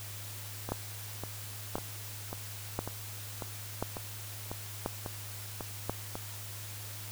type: two click trains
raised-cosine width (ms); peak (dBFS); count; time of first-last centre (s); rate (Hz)
1; -23 / -17; 11 / 6; 0.69-6.154 / 0.72-5.896; 1.83 / 0.966
effects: added 103 Hz sine -44 dBFS peak until 7.11 s + white hiss -45 dBFS RMS until 7.11 s